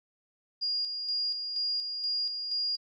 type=tone with tremolo; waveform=sine; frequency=4839 Hz; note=D#8; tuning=49 cents flat; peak=-27 dBFS; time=0.61-2.77 s; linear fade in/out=20 ms; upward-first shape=square; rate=2.1 Hz; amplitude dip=45%; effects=MP3 96 kbps